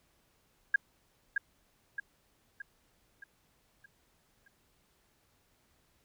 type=tone with echo; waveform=sine; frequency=1622 Hz; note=G#6; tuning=41 cents flat; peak=-20 dBFS; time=0.74-0.76 s; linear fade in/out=5 ms; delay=620 ms; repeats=6; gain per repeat=-6 dB; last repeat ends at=4.48 s; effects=pink hiss -71 dBFS RMS until 6.04 s